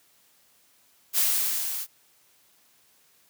blue noise with level ramp, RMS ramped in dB -21 to -33 dBFS, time 1.13-1.87 s, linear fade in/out 50 ms, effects white hiss -62 dBFS RMS until 3.29 s + high-pass 80 Hz 12 dB/octave

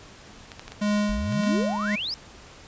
clicks, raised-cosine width 0.2 ms, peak -21 dBFS, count 7, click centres 0.518 / 0.595 / 0.68 / 0.72 / 1.324 / 1.436 / 1.473 s
square tone with tremolo, 207.7 Hz, G#3, in tune, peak -21 dBFS, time 0.81-1.96 s, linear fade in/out 10 ms, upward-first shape sine, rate 1.8 Hz, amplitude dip 60%
sine exponential sweep, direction up, 41.2 to 5360 Hz, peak -27 dBFS, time 1.09-2.14 s, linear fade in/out 0 ms
effects pink hiss -47 dBFS RMS until 2.67 s + resampled to 16000 Hz

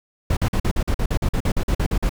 brown noise bursts, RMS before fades -19 dBFS, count 16, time 0.3-2.094 s, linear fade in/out 5 ms, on 69 ms, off 46 ms, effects none

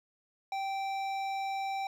triangle tone with hard clipping, 780 Hz, G5, 9 cents flat, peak -34 dBFS, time 0.52-1.87 s, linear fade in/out 2 ms, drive 16 dB, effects none

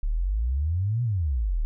sine exponential two-way sweep, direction up then down, 34.65 to 124.5 to 34.65 Hz, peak -22 dBFS, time 0.03-1.65 s, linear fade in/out 0 ms, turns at 1.03 s, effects none

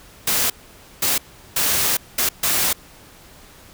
white noise bursts at uneven times, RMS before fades -19 dBFS, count 5, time 0.27-0.5 / 1.02-1.18 / 1.56-1.97 / 2.18-2.29 / 2.43-2.73 s, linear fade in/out 5 ms, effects pink hiss -46 dBFS RMS until 3.73 s

